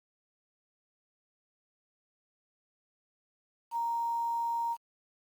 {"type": "tone with quantisation", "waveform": "sine", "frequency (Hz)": 932.3, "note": "A#5", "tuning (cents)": 0, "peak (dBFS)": -29, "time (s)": [3.71, 4.77], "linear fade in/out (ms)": 50, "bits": 9, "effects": ["Opus 48 kbps"]}